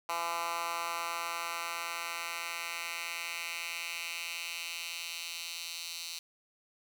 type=tone with high-pass filter sweep; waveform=10% pulse; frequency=169.2 Hz; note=E3; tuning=45 cents sharp; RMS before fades=-38 dBFS; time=0.09-6.19 s; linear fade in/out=2 ms; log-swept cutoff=1000 to 3900 Hz; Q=1.8; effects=none